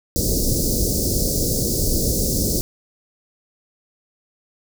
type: band-stop noise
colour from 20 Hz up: pink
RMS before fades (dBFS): -20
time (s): 0.16-2.61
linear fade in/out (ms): 0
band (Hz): 550 to 4700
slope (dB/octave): 48
effects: none